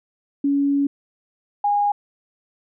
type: tone pair in turn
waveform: sine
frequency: 281.5 / 819.5 Hz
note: C#4 / G#5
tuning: +27 / -23 cents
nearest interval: octave + tritone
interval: 1850 cents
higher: second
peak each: -16 dBFS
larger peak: neither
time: 0.44-0.87 / 1.64-1.92 s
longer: first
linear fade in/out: 5 ms
effects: none